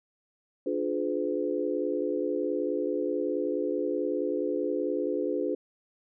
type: chord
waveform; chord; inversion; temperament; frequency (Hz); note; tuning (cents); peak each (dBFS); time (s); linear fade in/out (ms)
sine; D diminished seventh; none; just; 293.7 / 352.4 / 422.9 / 507.5; D4 / F4 / Ab4 / Cb5; 0 / +16 / +31 / +47; -32; 0.66-5.55; 5
effects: none